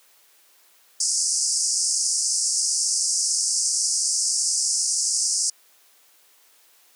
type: band-pass noise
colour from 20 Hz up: pink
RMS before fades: -23 dBFS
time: 1-5.5 s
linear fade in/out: 5 ms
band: 4900 to 9600 Hz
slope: 96 dB/octave
effects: white hiss -57 dBFS RMS until 6.95 s + high-pass 400 Hz 12 dB/octave